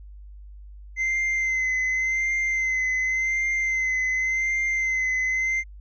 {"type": "tone with vibrato", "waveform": "triangle", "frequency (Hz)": 2067, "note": "C7", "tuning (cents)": -22, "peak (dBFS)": -20, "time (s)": [0.96, 5.64], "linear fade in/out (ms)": 50, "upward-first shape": "sine", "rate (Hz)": 0.89, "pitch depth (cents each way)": 27, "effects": ["added 50 Hz sine -40 dBFS peak until 5.8 s", "resampled to 16000 Hz"]}